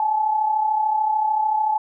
sine tone pair together, 830.6 / 864.1 Hz, G#5 / A5, 0 / -32 cents, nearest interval minor second, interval 68 cents, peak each -26 / -18 dBFS, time 0-1.78 s, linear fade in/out 2 ms, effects none

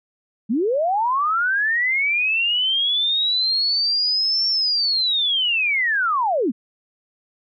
sine linear two-way sweep, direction up then down, 196 to 5470 to 196 Hz, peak -17 dBFS, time 0.49-6.52 s, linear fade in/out 20 ms, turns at 4.48 s, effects none

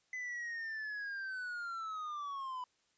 triangle linear sweep, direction down, 2024 to 990 Hz, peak -37 dBFS, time 0.13-2.64 s, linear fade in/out 2 ms, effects white hiss -75 dBFS RMS until 2.97 s + resampled to 16000 Hz

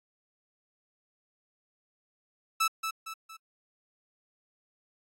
sawtooth tone with echo, 1312 Hz, E6, 9 cents flat, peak -20 dBFS, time 2.6-2.68 s, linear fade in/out 10 ms, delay 230 ms, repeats 3, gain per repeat -7 dB, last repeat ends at 3.37 s, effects AAC 48 kbps

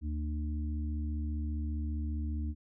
harmonic tone, 75 Hz, D2, 37 cents sharp, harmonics 1 / 3 / 4, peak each -32 / -42 / -44 dBFS, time 0.01-2.55 s, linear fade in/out 50 ms, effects none

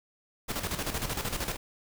pink noise with tremolo, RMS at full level -31 dBFS, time 0.48-1.57 s, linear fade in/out 20 ms, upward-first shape square, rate 13 Hz, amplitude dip 60%, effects none

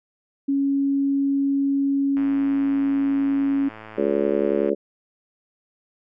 sine tone, 277.2 Hz, C#4, in tune, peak -18 dBFS, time 0.48-3.69 s, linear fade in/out 10 ms
click train, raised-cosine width 0.5 ms, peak -24 dBFS, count 276, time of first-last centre 2.17-4.693 s, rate 109 Hz
harmonic tone, 70.9 Hz, C#2, 40 cents sharp, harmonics 3 / 4 / 5 / 6 / 7 / 8, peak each -28 / -28 / -24 / -23 / -28 / -26 dBFS, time 3.97-4.75 s, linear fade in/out 20 ms
effects none

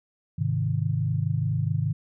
sine chord, Ab major, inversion none, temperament equal, 103.83 / 130.81 / 155.56 Hz, Ab2 / C3 / Eb3, 0 / 0 / 0 cents, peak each -27 dBFS, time 0.38-1.93 s, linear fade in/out 10 ms, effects none

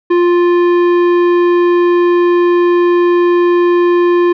sine tone with tanh clipping, 350 Hz, F4, 4 cents sharp, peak -9 dBFS, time 0.1-4.33 s, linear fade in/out 10 ms, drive 13 dB, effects none

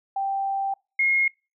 sine tone pair in turn, 784 / 2151 Hz, G5 / C7, 0 / +47 cents, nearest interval octave + perfect fourth, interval 1747 cents, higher second, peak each -23 / -18 dBFS, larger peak second, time 0.16-0.74 / 0.99-1.28 s, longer first, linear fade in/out 5 ms, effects noise-tail reverb RT60 0.3 s tail -26 dB re dry

